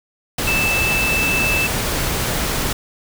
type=tone in noise; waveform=sine; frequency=2637 Hz; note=E7; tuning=in tune; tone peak=-17 dBFS; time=0.47-1.67 s; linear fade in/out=5 ms; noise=pink; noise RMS=-21 dBFS; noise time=0.38-2.73 s; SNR=+1 dB; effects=none